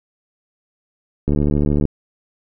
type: click train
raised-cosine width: 3 ms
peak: -6 dBFS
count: 43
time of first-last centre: 1.28-1.853 s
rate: 73.3 Hz
effects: none